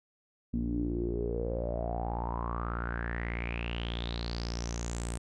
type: tone with low-pass filter sweep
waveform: sawtooth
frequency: 58.27 Hz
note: A#1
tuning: in tune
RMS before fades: -34 dBFS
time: 0.53-5.18 s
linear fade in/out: 10 ms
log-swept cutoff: 240 to 8800 Hz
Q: 8.8
effects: none